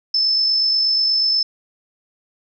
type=tone with amplitude modulation; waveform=sine; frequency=5260 Hz; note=E8; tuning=5 cents flat; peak=-13 dBFS; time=0.14-1.43 s; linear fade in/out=5 ms; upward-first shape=sine; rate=48.3 Hz; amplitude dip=30%; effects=none